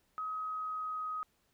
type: tone with pitch glide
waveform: sine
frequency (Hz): 1268 to 1257.8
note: D#6 to D#6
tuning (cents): +32 to +18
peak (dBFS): -35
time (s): 0.18-1.23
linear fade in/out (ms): 0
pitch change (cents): -14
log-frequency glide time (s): 0.32-1.08
effects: pink hiss -74 dBFS RMS until 1.53 s